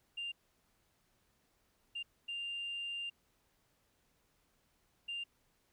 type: tone bursts at uneven times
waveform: sine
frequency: 2794 Hz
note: F7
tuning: in tune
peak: -37 dBFS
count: 4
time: 0.17-0.32 / 1.95-2.03 / 2.28-3.1 / 5.08-5.24 s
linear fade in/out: 10 ms
effects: tanh soft clip ceiling -34 dBFS + pink hiss -75 dBFS RMS until 5.72 s